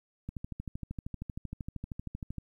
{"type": "click train", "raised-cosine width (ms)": 5, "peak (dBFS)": -25, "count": 28, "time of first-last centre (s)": [0.29, 2.383], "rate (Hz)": 12.9, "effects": ["11-bit"]}